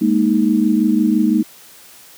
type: chord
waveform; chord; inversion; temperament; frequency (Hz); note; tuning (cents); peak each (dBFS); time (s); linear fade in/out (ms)
sine; Ab suspended second; none; just; 207.7 / 233.6 / 311.5; Ab3 / Bb3 / Eb4; 0 / +4 / +2; -16; 0.01-1.43; 10
effects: white hiss -43 dBFS RMS until 2.17 s + high-pass 100 Hz 12 dB/octave